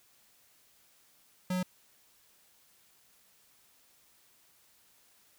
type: tone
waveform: square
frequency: 182.9 Hz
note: F#3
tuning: 20 cents flat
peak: -30 dBFS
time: 1.5-1.63 s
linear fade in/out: 5 ms
effects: white hiss -65 dBFS RMS until 5.38 s